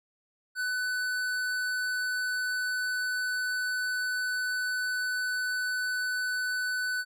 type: tone with hard clipping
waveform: triangle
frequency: 1499 Hz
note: F#6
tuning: 22 cents sharp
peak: -30 dBFS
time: 0.55-7.05 s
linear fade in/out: 50 ms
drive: 17 dB
effects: none